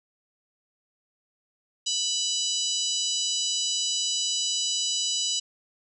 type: harmonic tone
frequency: 988 Hz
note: B5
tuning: in tune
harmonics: 3 / 4 / 5 / 6 / 7 / 8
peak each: -30 / -31 / -32 / -33 / -33 / -34 dBFS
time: 1.86-5.4 s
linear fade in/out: 10 ms
effects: none